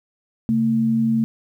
sine tone pair together, 134.4 / 225.8 Hz, C3 / A3, +47 / +45 cents, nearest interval major sixth, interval 898 cents, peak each -26 / -16 dBFS, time 0.49-1.24 s, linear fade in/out 0 ms, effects 9-bit

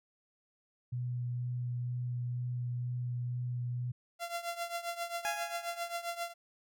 sine tone with vibrato, 122.8 Hz, B2, 9 cents flat, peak -33 dBFS, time 0.92-3.92 s, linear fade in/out 10 ms, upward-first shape sine, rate 2.1 Hz, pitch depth 10 cents each way
sawtooth tone with tremolo, 686 Hz, F5, 31 cents flat, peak -29 dBFS, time 4.19-6.34 s, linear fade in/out 50 ms, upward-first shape triangle, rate 7.5 Hz, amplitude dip 85%
20% pulse tone with exponential decay, 830.6 Hz, G#5, in tune, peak -27 dBFS, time 5.25-6.04 s, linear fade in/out 0 ms, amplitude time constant 170 ms
effects none

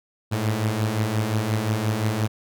sawtooth beating tone pair, 104.6 / 110.3 Hz, G#2 / A2, +13 / +5 cents, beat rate 5.7 Hz, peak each -23 / -19 dBFS, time 0.31-2.28 s, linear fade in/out 20 ms, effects none

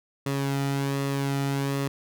sawtooth tone with flanger, 138.59 Hz, C#3, in tune, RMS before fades -27 dBFS, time 0.26-1.88 s, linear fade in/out 5 ms, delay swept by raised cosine 1.3 to 1.86 ms, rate 1.3 Hz, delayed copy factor -0.5, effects none

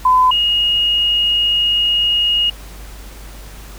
sine tone pair in turn, 1014 / 2868 Hz, B5 / F7, +45 / +45 cents, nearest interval octave + tritone, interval 1800 cents, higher second, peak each -8 / -12 dBFS, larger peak first, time 0.05-0.31 / 0.31-2.5 s, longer second, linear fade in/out 5 ms, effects added 50 Hz sine -33 dBFS peak until 3.78 s + pink hiss -39 dBFS RMS until 3.78 s

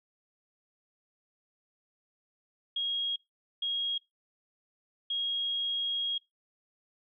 sine tone bursts at uneven times, 3278 Hz, G#7, 23 cents flat, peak -29 dBFS, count 3, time 2.76-3.16 / 3.62-3.98 / 5.1-6.18 s, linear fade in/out 5 ms, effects noise-tail reverb RT60 0.2 s tail -25 dB re dry

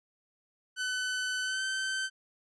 sawtooth tone with pitch glide, 1508 to 1542.4 Hz, F#6 to G6, +32 to -28 cents, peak -27 dBFS, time 0.76-2.1 s, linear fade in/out 50 ms, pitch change +40 cents, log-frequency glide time 1.42-1.63 s, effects resampled to 22050 Hz

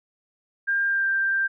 sine tone with pitch glide, 1600 to 1578.9 Hz, G6 to G6, +35 to +12 cents, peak -20 dBFS, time 0.67-1.48 s, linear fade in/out 20 ms, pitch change -23 cents, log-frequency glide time 0.86-1.08 s, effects none

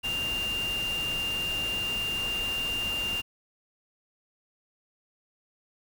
sine tone in noise, 2794 Hz, F7, in tune, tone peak -28 dBFS, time 0.03-3.22 s, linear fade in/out 20 ms, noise pink, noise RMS -38 dBFS, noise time 0.03-3.22 s, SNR +7 dB, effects none

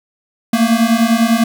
square beating tone pair, 224.5 / 234.5 Hz, A3 / A#3, +35 / +11 cents, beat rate 10 Hz, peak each -14 dBFS, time 0.53-1.44 s, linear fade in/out 5 ms, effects 8-bit

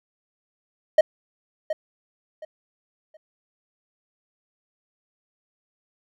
triangle tone with echo, 623 Hz, D#5, 2 cents sharp, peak -8 dBFS, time 0.98-1.01 s, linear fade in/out 5 ms, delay 720 ms, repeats 3, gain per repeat -12 dB, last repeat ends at 3.17 s, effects none

